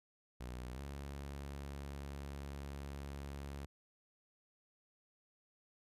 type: tone with pitch glide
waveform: sawtooth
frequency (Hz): 61.74 to 70.11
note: B1 to C#2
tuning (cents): 0 to +20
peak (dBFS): -40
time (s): 0.4-3.66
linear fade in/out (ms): 10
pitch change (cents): +220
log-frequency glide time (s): 0.73-0.8
effects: resampled to 32000 Hz